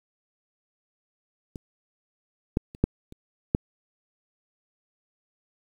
clicks, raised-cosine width 3 ms, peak -24 / -9 / -29 / -6 / -30 / -7 dBFS, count 6, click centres 1.558 / 2.571 / 2.749 / 2.84 / 3.124 / 3.549 s, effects 8-bit

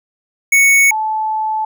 square / sine tone pair in turn, 2219 / 869.5 Hz, C#7 / A5, +1 / -21 cents, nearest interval octave + major third, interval 1622 cents, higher first, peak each -8 / -15 dBFS, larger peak first, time 0.52-0.91 / 0.91-1.65 s, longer second, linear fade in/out 5 ms, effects none

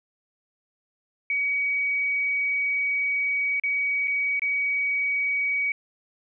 sine tone with dropouts, 2262 Hz, C#7, 34 cents sharp, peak -22 dBFS, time 1.3-5.72 s, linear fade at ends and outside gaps 2 ms, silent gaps 3.598-3.636 / 4.074-4.079 / 4.395-4.419 s, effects none

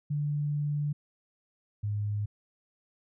sine tone pair in turn, 146.83 / 103.82 Hz, D3 / G#2, 0 / 0 cents, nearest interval tritone, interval 600 cents, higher first, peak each -27 / -28 dBFS, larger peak first, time 0.1-0.93 / 1.83-2.26 s, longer first, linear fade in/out 10 ms, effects none

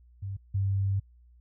sine tone pair in turn, 98 / 98 Hz, G2 / G2, 0 / 0 cents, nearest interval unison, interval 0 cents, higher neither, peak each -32 / -24 dBFS, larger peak second, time 0.22-0.37 / 0.54-1 s, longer second, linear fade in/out 10 ms, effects added 60 Hz sine -54 dBFS peak until 1.4 s

